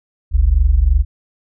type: tone pair together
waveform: sine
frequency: 46.6 / 69.6 Hz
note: F#1 / C#2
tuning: +13 / +8 cents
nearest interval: perfect fifth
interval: 695 cents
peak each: -12 dBFS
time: 0.31-1.05 s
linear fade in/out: 50 ms
effects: none